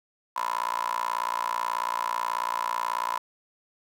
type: tone with high-pass filter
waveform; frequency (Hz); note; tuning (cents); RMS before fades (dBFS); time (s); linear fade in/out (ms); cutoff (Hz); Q
15% pulse; 58.3; A#1; +1; -29; 0.36-3.18; 5; 1000; 8.7
effects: none